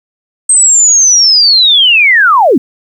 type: linear sweep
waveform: sine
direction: down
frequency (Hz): 8372 to 212.4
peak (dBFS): -3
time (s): 0.49-2.58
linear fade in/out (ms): 5
effects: 7-bit